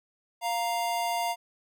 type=tone pair together; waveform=square; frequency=698.5 / 932.4 Hz; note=F5 / A#5; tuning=0 / 0 cents; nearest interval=perfect fourth; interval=500 cents; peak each=-30 / -31 dBFS; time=0.41-1.36 s; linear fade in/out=50 ms; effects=none